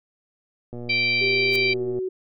click train, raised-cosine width 2 ms, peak -23 dBFS, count 152, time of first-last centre 0.73-1.988 s, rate 120 Hz
harmonic tone, 781 Hz, G5, 7 cents flat, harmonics 3 / 4 / 5 / 6, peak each -20 / -33 / -31 / -28 dBFS, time 0.89-1.74 s, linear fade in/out 10 ms
sine tone with pitch glide, 392 to 373.4 Hz, G4 to F#4, 0 to +16 cents, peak -24 dBFS, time 1.21-2.09 s, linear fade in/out 10 ms, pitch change -84 cents, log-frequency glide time 1.56-1.82 s
white noise with exponential growth, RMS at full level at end -32 dBFS, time 1.48-1.56 s, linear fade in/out 2 ms, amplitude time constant 16 ms
effects none

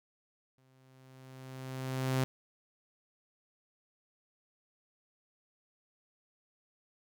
sawtooth tone with exponential growth, 130.81 Hz, C3, in tune, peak -23 dBFS, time 0.58-2.24 s, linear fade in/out 0 ms, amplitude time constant 360 ms, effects none

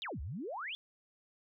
sine exponential two-way sweep, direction down then up, 3951 to 61.2 to 3556 Hz, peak -38 dBFS, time 0.02-0.75 s, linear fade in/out 0 ms, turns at 0.21 s, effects none

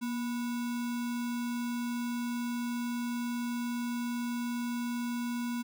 sine tone with sample-and-hold, 238.8 Hz, A#3, 42 cents sharp, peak -31 dBFS, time 0.01-5.63 s, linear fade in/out 20 ms, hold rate 1225 Hz, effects none

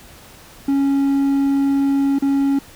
triangle tone with dropouts, 276.7 Hz, C#4, 3 cents flat, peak -12 dBFS, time 0.68-2.59 s, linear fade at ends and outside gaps 5 ms, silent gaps 2.187-2.222 s, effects pink hiss -43 dBFS RMS until 2.75 s

